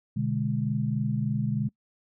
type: chord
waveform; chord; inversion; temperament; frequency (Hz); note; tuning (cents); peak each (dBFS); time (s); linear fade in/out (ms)
sine; G# diminished; first; equal; 123.47 / 146.83 / 207.7; B2 / D3 / G#3; 0 / 0 / 0; -29; 0.16-1.69; 10
effects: noise-tail reverb RT60 0.1 s tail -22 dB re dry